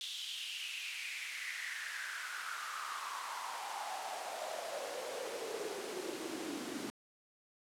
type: noise with high-pass filter sweep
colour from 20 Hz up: pink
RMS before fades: -42 dBFS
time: 0.01-6.9 s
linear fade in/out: 0 ms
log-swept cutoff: 3500 to 260 Hz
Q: 5.3
effects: low-pass 10000 Hz 12 dB/octave